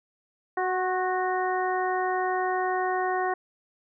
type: harmonic tone with a mistuned harmonic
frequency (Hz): 370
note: F#4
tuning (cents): 0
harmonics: 1 / 2 / 3 / 4 / 5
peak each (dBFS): -29 / -27 / -32 / -36 / -34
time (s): 0.57-3.34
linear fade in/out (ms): 5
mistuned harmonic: 3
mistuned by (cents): -28
effects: none